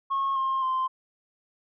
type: tone with pitch steps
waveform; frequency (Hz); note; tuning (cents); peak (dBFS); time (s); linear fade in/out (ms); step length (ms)
sine; 1089 / 1065.4 / 1042.2; C#6 / C6 / C6; -31 / +31 / -7; -22; 0.1-0.88; 20; 260
effects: tanh soft clip ceiling -21 dBFS